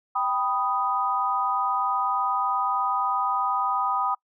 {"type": "chord", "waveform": "sine", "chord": "G augmented", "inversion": "none", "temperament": "equal", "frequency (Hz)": [784, 987.8, 1244.5], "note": ["G5", "B5", "D#6"], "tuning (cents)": [0, 0, 0], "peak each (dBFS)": [-28, -27, -25], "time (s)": [0.15, 4.15], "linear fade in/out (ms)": 10, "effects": ["noise-tail reverb RT60 0.1 s tail -26 dB re dry"]}